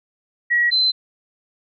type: tone pair in turn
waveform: sine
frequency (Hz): 1915 / 4066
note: A#6 / B7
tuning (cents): +46 / +50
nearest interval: octave + minor second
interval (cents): 1304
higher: second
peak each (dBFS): -14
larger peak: neither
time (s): 0.5-0.71 / 0.71-0.92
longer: neither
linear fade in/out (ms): 20
effects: none